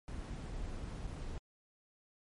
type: noise with dropouts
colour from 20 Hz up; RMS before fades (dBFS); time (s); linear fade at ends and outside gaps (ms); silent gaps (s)
brown; -42; 0.08-1.38; 0; 1.069-1.074
effects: MP3 48 kbps